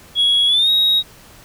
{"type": "tone with pitch glide", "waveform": "sine", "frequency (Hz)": [3336, 3788], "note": ["G#7", "A#7"], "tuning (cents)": [7, 27], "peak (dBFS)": -10, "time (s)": [0.15, 1.03], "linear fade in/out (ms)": 50, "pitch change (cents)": 220, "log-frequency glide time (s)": [0.47, 0.7], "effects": ["tanh soft clip ceiling -9 dBFS", "pink hiss -44 dBFS RMS until 1.44 s"]}